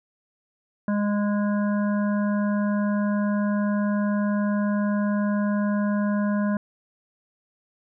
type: harmonic tone with a mistuned harmonic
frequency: 205.6 Hz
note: G#3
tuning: 17 cents flat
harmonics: 1 / 3 / 5 / 7 / 8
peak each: -21 / -31 / -35 / -38 / -39 dBFS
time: 0.88-6.57 s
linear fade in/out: 2 ms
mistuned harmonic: 7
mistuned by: +18 cents
effects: none